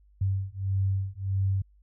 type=beating tone pair; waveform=sine; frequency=96 / 97.6 Hz; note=G2 / G2; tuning=-36 / -7 cents; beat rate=1.6 Hz; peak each=-28 dBFS; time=0.21-1.62 s; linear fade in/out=5 ms; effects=added 50 Hz sine -56 dBFS peak until 1.82 s